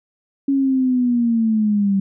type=linear sweep; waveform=sine; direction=down; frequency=277.9 to 193.1 Hz; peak=-14 dBFS; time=0.48-2 s; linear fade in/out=5 ms; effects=none